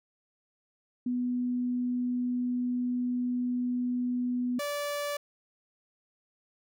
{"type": "tone pair in turn", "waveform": ["sine", "sawtooth"], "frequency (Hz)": [247, 580.1], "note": ["B3", "D5"], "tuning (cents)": [0, -21], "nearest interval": "octave + minor third", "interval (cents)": 1479, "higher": "second", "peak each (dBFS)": -27, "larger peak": "neither", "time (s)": [[1.06, 4.59], [4.59, 5.17]], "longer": "first", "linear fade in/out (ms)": 5, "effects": []}